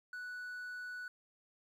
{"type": "tone", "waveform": "triangle", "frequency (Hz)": 1480, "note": "F#6", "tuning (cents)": 0, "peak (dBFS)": -40, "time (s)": [0.13, 1.08], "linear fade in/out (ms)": 2, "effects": ["12-bit"]}